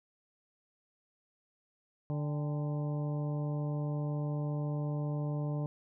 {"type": "harmonic tone with a mistuned harmonic", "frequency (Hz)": 147.6, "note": "D3", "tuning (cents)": 9, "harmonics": [1, 2, 3, 4, 5, 6, 7], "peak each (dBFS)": [-32, -41, -46, -44, -51, -53, -54], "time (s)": [2.1, 5.66], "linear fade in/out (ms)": 0, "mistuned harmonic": 5, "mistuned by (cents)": 97, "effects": []}